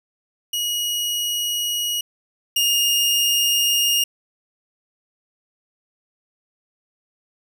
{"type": "tone pair in turn", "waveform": "sawtooth", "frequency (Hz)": [2900, 2839], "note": ["F#7", "F7"], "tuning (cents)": [-35, 28], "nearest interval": "unison", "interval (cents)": 37, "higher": "first", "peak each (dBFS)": [-18, -13], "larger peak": "second", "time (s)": [[0.53, 2.01], [2.56, 4.04]], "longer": "neither", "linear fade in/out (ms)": 5, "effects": []}